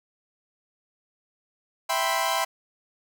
sawtooth chord, C major seventh, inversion first, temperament equal, 659.3 / 784 / 987.8 / 1046.5 Hz, E5 / G5 / B5 / C6, 0 / 0 / 0 / 0 cents, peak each -25 dBFS, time 1.89-2.45 s, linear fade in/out 10 ms, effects none

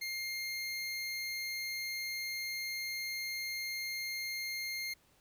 25% pulse tone, 2120 Hz, C7, 22 cents sharp, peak -33 dBFS, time 0.01-4.94 s, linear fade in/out 10 ms, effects pink hiss -68 dBFS RMS until 5.2 s

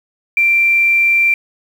sine tone with quantisation, 2358 Hz, D7, 6 cents sharp, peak -9 dBFS, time 0.37-1.34 s, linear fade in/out 2 ms, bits 6, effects none

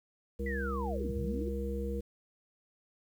harmonic tone, 67.4 Hz, C#2, 48 cents flat, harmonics 1 / 3 / 5 / 7, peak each -35 / -39 / -44 / -38 dBFS, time 0.39-2.01 s, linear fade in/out 10 ms
sine linear two-way sweep, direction down then up, 2009 to 58.2 to 371.9 Hz, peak -37 dBFS, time 0.46-1.49 s, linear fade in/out 5 ms, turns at 1.13 s
effects 10-bit

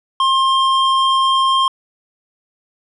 triangle tone pair together, 1063 / 3185 Hz, C6 / G7, +27 / +27 cents, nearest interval octave + perfect fifth, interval 1900 cents, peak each -10 / -16 dBFS, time 0.2-1.68 s, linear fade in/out 2 ms, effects tanh soft clip ceiling -5 dBFS + resampled to 24000 Hz

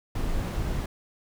brown noise, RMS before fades -28 dBFS, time 0.15-0.86 s, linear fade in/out 5 ms, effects none

